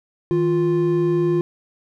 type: tone pair together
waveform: triangle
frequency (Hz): 158.59 / 350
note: D#3 / F4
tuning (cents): +33 / +4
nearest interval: octave + major second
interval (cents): 1371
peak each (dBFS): -20 / -15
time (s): 0.31-1.41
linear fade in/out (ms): 0
effects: none